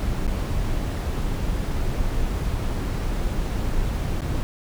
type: noise with dropouts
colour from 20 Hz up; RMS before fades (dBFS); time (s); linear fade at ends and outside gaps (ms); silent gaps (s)
brown; -24; 0-4.43; 0; 0.267-0.277 / 4.208-4.218
effects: none